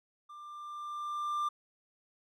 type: tone with level ramp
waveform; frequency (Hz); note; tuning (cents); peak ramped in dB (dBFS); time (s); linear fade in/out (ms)
triangle; 1189; D6; +21; -45 to -27; 0.29-1.49; 10
effects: none